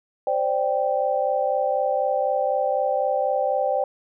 sine chord, C suspended second, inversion none, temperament equal, 523.3 / 587.3 / 784 Hz, C5 / D5 / G5, 0 / 0 / 0 cents, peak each -24 dBFS, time 0.27-3.84 s, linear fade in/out 2 ms, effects none

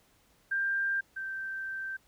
sine tone pair in turn, 1589 / 1561.7 Hz, G6 / G6, +23 / -7 cents, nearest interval unison, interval 30 cents, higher first, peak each -27 / -34 dBFS, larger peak first, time 0.51-1.01 / 1.16-1.97 s, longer second, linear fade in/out 10 ms, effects pink hiss -66 dBFS RMS until 2.07 s

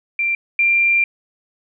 sine tone pair in turn, 2364 / 2377 Hz, D7 / D7, +11 / +20 cents, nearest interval unison, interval 9 cents, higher second, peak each -16 / -12 dBFS, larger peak second, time 0.19-0.35 / 0.59-1.04 s, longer second, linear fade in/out 2 ms, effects none

